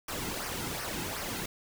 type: noise with flanger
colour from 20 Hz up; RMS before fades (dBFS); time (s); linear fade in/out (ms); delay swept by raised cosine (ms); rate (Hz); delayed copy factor
pink; -36; 0.08-1.46; 5; 0.26 to 1.76; 2.7; -0.55
effects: none